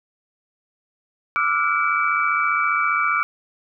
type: tone cluster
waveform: sine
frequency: 1177 / 1332 / 1427 / 2302 Hz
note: D6 / E6 / F6 / D7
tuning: +3 / +18 / +37 / -35 cents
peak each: -23 dBFS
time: 1.36-3.23 s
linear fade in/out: 0 ms
effects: none